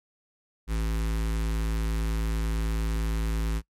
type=tone with notch filter; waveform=square; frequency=54.5 Hz; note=A1; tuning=16 cents flat; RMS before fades=-27 dBFS; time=0.67-3.62 s; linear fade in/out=50 ms; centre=650 Hz; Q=1.5; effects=noise-tail reverb RT60 0.1 s tail -22 dB re dry + MP3 64 kbps